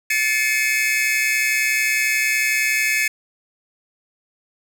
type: tone cluster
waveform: 45% pulse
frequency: 1739 / 2132 / 2263 / 2555 Hz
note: A6 / C7 / C#7 / D#7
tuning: -21 / +32 / +35 / +45 cents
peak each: -23 dBFS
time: 0.1-3.08 s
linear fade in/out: 5 ms
effects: none